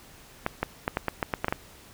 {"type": "clicks", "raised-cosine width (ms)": 0.5, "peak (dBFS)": -10, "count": 10, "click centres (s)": [0.464, 0.63, 0.879, 0.971, 1.083, 1.228, 1.338, 1.445, 1.483, 1.525], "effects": ["pink hiss -51 dBFS RMS until 1.93 s"]}